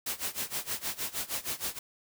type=noise with tremolo; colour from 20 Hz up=white; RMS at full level=-32 dBFS; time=0.06-1.79 s; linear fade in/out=5 ms; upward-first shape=sine; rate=6.4 Hz; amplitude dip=90%; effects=none